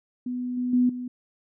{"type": "tone with level steps", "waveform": "sine", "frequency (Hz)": 248.3, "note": "B3", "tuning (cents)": 9, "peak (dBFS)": [-27, -24, -17, -30], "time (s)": [0.26, 1.08], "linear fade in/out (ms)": 5, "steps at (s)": [0.57, 0.73, 0.89], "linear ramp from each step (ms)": 5, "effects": []}